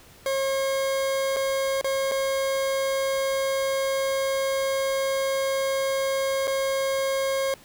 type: tone with dropouts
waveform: 40% pulse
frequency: 540 Hz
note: C#5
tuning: 45 cents flat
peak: -22 dBFS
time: 0.26-7.54 s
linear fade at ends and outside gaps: 1 ms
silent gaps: 1.363-1.367 / 1.812-1.844 / 2.114-2.118 / 6.472-6.477 s
effects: pink hiss -51 dBFS RMS until 7.64 s